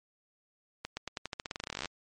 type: accelerating click train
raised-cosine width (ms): 0.2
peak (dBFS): -18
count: 23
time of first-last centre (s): 0.85-1.857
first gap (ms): 120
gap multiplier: 0.89
effects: MP3 48 kbps